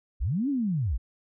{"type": "linear two-way sweep", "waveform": "sine", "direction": "up then down", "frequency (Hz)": [38, 293.7, 42.96], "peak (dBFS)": -24, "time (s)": [0.2, 0.98], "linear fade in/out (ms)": 20, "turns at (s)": 0.49, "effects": []}